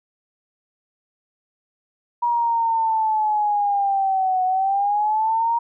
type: linear two-way sweep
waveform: sine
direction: down then up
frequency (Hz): 958 to 737 to 941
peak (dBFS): -17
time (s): 2.22-5.59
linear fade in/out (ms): 10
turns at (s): 4.44
effects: none